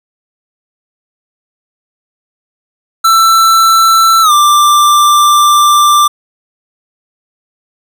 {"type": "tone with pitch glide", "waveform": "square", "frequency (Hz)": [1334, 1181.6], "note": ["E6", "D6"], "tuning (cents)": [20, 10], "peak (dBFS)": -5, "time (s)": [3.04, 6.08], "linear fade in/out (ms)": 10, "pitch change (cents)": -210, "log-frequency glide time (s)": [4.22, 4.32], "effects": []}